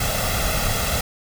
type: noise with comb filter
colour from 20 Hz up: pink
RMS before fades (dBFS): -22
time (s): 0-1.01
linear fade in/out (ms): 5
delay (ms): 1.5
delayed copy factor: +0.7
effects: none